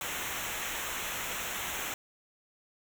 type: noise with comb filter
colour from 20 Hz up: pink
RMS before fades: -36 dBFS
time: 0.01-1.94 s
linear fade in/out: 2 ms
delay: 0.21 ms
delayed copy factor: -0.8
effects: none